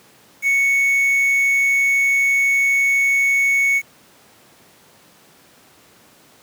triangle tone with quantisation, 2217 Hz, C#7, in tune, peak -12 dBFS, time 0.42-3.82 s, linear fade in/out 50 ms, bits 6, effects pink hiss -50 dBFS RMS until 6.42 s + high-pass 150 Hz 12 dB/octave

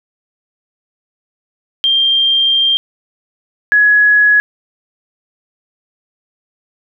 sine tone pair in turn, 3183 / 1681.4 Hz, G7 / G#6, +26 / +21 cents, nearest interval major seventh, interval 1105 cents, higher first, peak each -9 / -6 dBFS, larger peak second, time 1.84-2.77 / 3.72-4.4 s, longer first, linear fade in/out 0 ms, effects none

